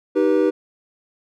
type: chord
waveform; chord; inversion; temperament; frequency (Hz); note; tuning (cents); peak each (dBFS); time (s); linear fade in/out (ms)
triangle; Eb augmented; none; just; 311.1 / 388.9 / 486.1; Eb4 / G4 / B4; 0 / -14 / -28; -17; 0.15-0.51; 20
effects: none